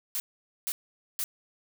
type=noise bursts; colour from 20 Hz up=blue; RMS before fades=-31 dBFS; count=3; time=0.15-1.24 s; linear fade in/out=0 ms; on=50 ms; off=470 ms; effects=none